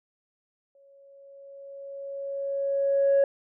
sine tone with exponential growth, 554.4 Hz, C#5, in tune, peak -15 dBFS, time 0.75-3.24 s, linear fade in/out 2 ms, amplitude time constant 540 ms, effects tanh soft clip ceiling -15 dBFS

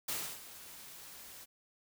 white noise with ADSR envelope, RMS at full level -36 dBFS, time 0.08-1.46 s, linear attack 8 ms, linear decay 300 ms, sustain -15 dB, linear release 29 ms, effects none

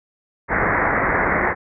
white low-pass noise, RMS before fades -19 dBFS, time 0.48-1.55 s, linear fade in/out 50 ms, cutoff 2100 Hz, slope 96 dB/octave, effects none

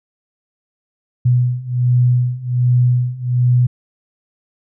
sine beating tone pair, 123 / 124.3 Hz, B2 / B2, -7 / +12 cents, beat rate 1.3 Hz, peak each -16 / -14 dBFS, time 1.25-3.67 s, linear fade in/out 10 ms, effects none

